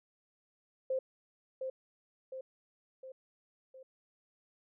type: tone with echo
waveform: sine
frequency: 523.3 Hz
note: C5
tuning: in tune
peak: -30 dBFS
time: 0.9-0.99 s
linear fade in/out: 5 ms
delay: 710 ms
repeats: 4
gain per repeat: -5 dB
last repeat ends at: 3.83 s
effects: none